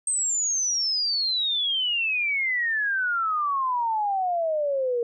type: exponential sweep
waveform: sine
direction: down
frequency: 8430 to 466.2 Hz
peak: -22 dBFS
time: 0.07-5.03 s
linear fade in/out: 2 ms
effects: none